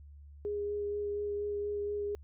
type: tone with vibrato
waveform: sine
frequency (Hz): 411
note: G#4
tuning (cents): -18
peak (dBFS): -32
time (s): 0.45-2.15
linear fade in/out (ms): 0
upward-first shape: sine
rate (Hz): 4.2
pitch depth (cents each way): 11
effects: added 72 Hz sine -49 dBFS peak until 2.23 s